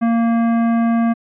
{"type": "tone with hard clipping", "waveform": "triangle", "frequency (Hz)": 231, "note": "A#3", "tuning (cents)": -16, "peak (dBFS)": -15, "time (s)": [0.01, 1.14], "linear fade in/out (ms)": 20, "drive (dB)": 17, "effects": ["resampled to 8000 Hz"]}